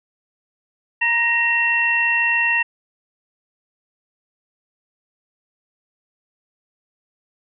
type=tone cluster; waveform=sine; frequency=939 / 1873 / 2721 Hz; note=A#5 / A#6 / F7; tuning=+12 / +8 / -46 cents; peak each=-26 / -18 / -19 dBFS; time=1.01-2.63 s; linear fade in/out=10 ms; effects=none